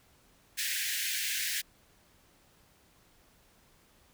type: high-pass noise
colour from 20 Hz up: pink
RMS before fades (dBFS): -33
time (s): 0.57-1.62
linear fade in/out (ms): 20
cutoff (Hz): 1600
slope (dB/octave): 96
effects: pink hiss -64 dBFS RMS until 4.13 s